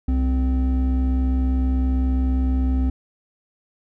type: tone pair together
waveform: triangle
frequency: 64.7 / 258.8 Hz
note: C2 / C4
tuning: -19 / -19 cents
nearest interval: 2 octaves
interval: 2400 cents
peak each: -15 / -21 dBFS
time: 0.08-2.9 s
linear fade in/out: 5 ms
effects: tanh soft clip ceiling -11 dBFS